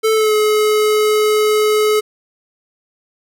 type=tone with pitch glide; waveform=square; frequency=440 to 426.2 Hz; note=A4 to G#4; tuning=0 to +45 cents; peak=-12 dBFS; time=0.03-2.01 s; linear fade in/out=20 ms; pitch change=-55 cents; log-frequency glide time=0.13-0.34 s; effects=none